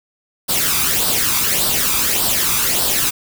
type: noise with flanger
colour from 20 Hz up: white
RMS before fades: -17 dBFS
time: 0.48-3.11 s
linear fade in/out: 20 ms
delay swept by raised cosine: 0.22 to 0.85 ms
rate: 1.7 Hz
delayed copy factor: +0.6
effects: none